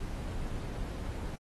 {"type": "noise", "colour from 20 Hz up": "brown", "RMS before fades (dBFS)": -37, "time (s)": [0, 1.36], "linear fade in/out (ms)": 5, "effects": ["AAC 32 kbps"]}